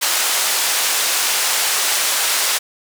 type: band-pass noise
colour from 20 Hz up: white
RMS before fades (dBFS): -18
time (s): 0.01-2.59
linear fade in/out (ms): 20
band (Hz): 600 to 10000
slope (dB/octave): 12
effects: none